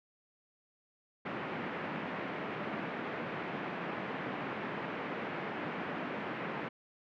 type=band-pass noise; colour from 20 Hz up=pink; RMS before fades=-39 dBFS; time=1.25-6.69 s; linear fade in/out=10 ms; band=160 to 2400 Hz; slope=24 dB/octave; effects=none